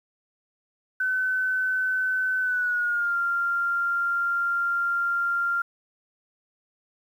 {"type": "tone with pitch glide", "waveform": "sine", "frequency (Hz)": [1516, 1390.2], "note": ["F#6", "F6"], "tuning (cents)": [42, -8], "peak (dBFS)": -22, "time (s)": [1, 5.62], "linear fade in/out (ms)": 5, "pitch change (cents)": -150, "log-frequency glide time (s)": [2.4, 3.16], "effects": ["9-bit"]}